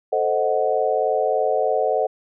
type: chord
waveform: sine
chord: A diminished seventh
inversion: none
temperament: equal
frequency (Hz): 440 / 523.3 / 622.3 / 740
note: A4 / C5 / Eb5 / Gb5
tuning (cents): 0 / 0 / 0 / 0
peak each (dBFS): -23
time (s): 0.12-2.07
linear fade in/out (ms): 10
effects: none